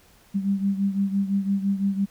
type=beating tone pair; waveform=sine; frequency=196 / 201.9 Hz; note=G3 / G#3; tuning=0 / -49 cents; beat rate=5.9 Hz; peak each=-22 / -27 dBFS; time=0.34-2.06 s; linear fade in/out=20 ms; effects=pink hiss -56 dBFS RMS until 2.1 s